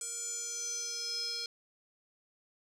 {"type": "tone with band-pass filter sweep", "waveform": "square", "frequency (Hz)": 469, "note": "A#4", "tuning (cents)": 11, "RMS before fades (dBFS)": -38, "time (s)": [0.01, 1.46], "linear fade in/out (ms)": 2, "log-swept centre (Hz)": [7800, 4700], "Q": 8, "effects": []}